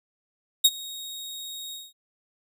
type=tone with ADSR envelope; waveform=sawtooth; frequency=3757 Hz; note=A#7; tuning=13 cents sharp; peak=-9 dBFS; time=0.64-1.93 s; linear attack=10 ms; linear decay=45 ms; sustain=-23 dB; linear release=200 ms; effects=none